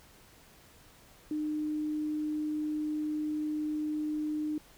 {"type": "tone", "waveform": "sine", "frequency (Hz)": 304, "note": "D#4", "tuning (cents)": -40, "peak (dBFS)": -30, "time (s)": [1.31, 4.58], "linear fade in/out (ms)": 2, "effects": ["pink hiss -58 dBFS RMS until 4.77 s"]}